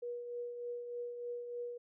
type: tone with tremolo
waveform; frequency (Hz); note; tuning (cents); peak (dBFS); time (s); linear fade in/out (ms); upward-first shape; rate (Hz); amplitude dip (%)
sine; 481.7; B4; -43; -37; 0.02-1.78; 10; triangle; 3.3; 50
effects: none